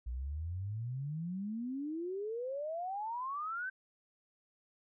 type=exponential sweep; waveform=sine; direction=up; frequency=57.8 to 1568 Hz; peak=-36 dBFS; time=0.06-3.7 s; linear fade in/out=10 ms; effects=none